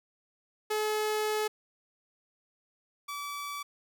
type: tone pair in turn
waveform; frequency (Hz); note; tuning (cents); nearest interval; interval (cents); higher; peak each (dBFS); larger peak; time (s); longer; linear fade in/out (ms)
sawtooth; 427.6 / 1151.5; A4 / D6; -49 / -34; octave + perfect fourth; 1715; second; -24 / -32; first; 0.7-1.48 / 3.08-3.63; first; 10
effects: none